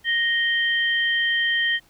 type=tone pair together; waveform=sine; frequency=1864.7 / 3136 Hz; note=A#6 / G7; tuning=0 / 0 cents; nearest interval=major sixth; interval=900 cents; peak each=-20 / -24 dBFS; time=0.04-1.8 s; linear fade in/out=50 ms; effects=pink hiss -58 dBFS RMS until 1.89 s